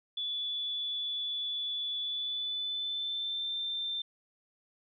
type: tone with pitch glide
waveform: sine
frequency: 3448 to 3572 Hz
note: A7 to A7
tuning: -36 to +25 cents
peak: -32 dBFS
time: 0.17-4.02 s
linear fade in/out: 5 ms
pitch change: +61 cents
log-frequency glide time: 1.97-3.56 s
effects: none